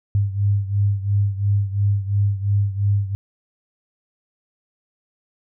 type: beating tone pair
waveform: sine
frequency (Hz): 100 / 102.9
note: G2 / G#2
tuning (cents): +35 / -16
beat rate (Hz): 2.9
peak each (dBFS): -18 / -22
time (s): 0.15-3.15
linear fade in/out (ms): 0
effects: none